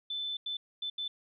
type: tone bursts at uneven times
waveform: sine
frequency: 3520 Hz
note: A7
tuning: in tune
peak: -33 dBFS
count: 4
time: 0.1-0.37 / 0.46-0.57 / 0.82-0.9 / 0.98-1.08 s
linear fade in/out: 5 ms
effects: none